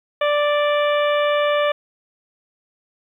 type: harmonic tone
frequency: 587.3 Hz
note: D5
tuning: in tune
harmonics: 1 / 2 / 3 / 4 / 5 / 6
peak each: -17 / -23 / -27 / -29 / -31 / -33 dBFS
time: 0.21-1.72 s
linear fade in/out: 5 ms
effects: 9-bit